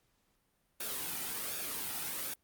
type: noise with flanger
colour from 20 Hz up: white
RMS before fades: -38 dBFS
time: 0.8-2.34 s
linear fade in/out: 5 ms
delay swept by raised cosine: 0.97 to 1.87 ms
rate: 1.3 Hz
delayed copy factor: -0.5
effects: pink hiss -75 dBFS RMS until 2.43 s + Opus 48 kbps